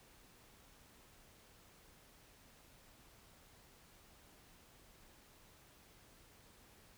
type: silence
effects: pink hiss -64 dBFS RMS until 6.97 s